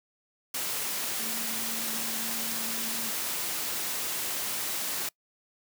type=tone in noise; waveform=sine; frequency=226.1 Hz; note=A3; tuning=47 cents sharp; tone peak=-41 dBFS; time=1.19-3.1 s; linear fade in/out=5 ms; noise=white; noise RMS=-32 dBFS; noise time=0.54-5.09 s; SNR=-12 dB; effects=noise-tail reverb RT60 0.1 s tail -25 dB re dry + high-pass 150 Hz 12 dB/octave